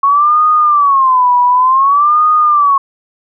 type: tone with vibrato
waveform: sine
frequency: 1099 Hz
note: C#6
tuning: 15 cents flat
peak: -6 dBFS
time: 0.03-2.78 s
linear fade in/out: 5 ms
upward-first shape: sine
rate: 0.55 Hz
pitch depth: 200 cents each way
effects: none